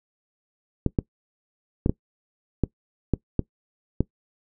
clicks, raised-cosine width 3 ms, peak -7 dBFS, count 8, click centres 0.863 / 0.988 / 1.861 / 1.895 / 2.637 / 3.137 / 3.393 / 4.006 s, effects noise-tail reverb RT60 0.1 s tail -21 dB re dry

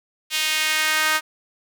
sawtooth tone with high-pass filter sweep, 311.1 Hz, D#4, in tune, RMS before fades -21 dBFS, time 0.3-1.21 s, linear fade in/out 50 ms, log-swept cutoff 2900 to 1400 Hz, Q 1.6, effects none

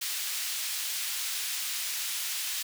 pink high-pass noise, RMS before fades -33 dBFS, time 0.01-2.63 s, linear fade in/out 10 ms, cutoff 2800 Hz, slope 12 dB/octave, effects none

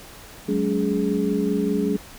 sine tone cluster, 187.1 / 212.2 / 282.7 / 417.6 Hz, F#3 / G#3 / C#4 / G#4, +20 / +38 / +34 / +10 cents, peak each -25 dBFS, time 0.48-1.97 s, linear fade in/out 10 ms, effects pink hiss -43 dBFS RMS until 2.18 s

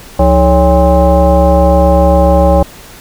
sine tone with frequency modulation, 313.9 Hz, D#4, 15 cents sharp, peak -4 dBFS, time 0.19-2.63 s, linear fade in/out 5 ms, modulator 245 Hz, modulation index 2, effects pink hiss -34 dBFS RMS until 3 s

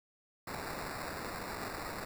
violet noise with sample-and-hold, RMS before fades -41 dBFS, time 0.47-2.05 s, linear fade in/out 5 ms, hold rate 3150 Hz, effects none

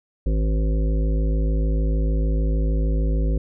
harmonic tone, 53.3 Hz, G#1, 46 cents sharp, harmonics 1 / 3 / 5 / 7 / 9 / 10, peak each -18 / -28 / -32 / -35 / -37 / -38 dBFS, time 0.26-3.38 s, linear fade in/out 5 ms, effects none

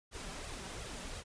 pink noise with flanger, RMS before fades -44 dBFS, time 0.11-1.24 s, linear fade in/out 50 ms, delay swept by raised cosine 1.5 to 5.3 ms, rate 2.8 Hz, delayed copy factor +0.65, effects resampled to 22050 Hz

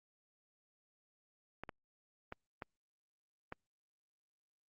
clicks, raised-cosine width 0.5 ms, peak -28 dBFS, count 5, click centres 1.636 / 1.692 / 2.324 / 2.622 / 3.524 s, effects Opus 48 kbps

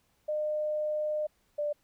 sine tone pair in turn, 607 / 590.7 Hz, D#5 / D5, -43 / +10 cents, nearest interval unison, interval 47 cents, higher first, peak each -28 dBFS, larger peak neither, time 0.28-1.27 / 1.58-1.73 s, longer first, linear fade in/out 10 ms, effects pink hiss -71 dBFS RMS until 1.83 s

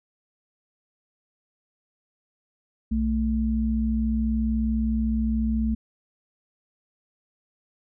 sine tone pair together, 62.3 / 221.5 Hz, B1 / A3, +16 / +12 cents, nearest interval octave + minor seventh, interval 2196 cents, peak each -25 / -23 dBFS, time 2.91-5.75 s, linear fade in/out 10 ms, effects none

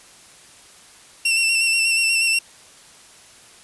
sawtooth tone with vibrato, 2701 Hz, E7, 42 cents sharp, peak -13 dBFS, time 1.25-2.39 s, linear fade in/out 5 ms, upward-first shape square, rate 8.3 Hz, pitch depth 24 cents each way, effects white hiss -47 dBFS RMS until 3.63 s + resampled to 24000 Hz

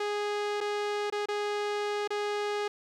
sawtooth tone with dropouts, 413.9 Hz, G#4, 6 cents flat, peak -25 dBFS, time 0-2.68 s, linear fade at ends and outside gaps 5 ms, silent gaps 0.606-0.61 / 1.101-1.123 / 1.258-1.285 / 2.076-2.104 s, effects low-pass 5000 Hz 12 dB/octave + 11-bit

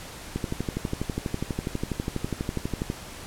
click train, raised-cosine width 3 ms, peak -14 dBFS, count 32, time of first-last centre 0.36-2.901 s, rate 12.2 Hz, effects pink hiss -41 dBFS RMS until 3.26 s + low-pass 12000 Hz 12 dB/octave

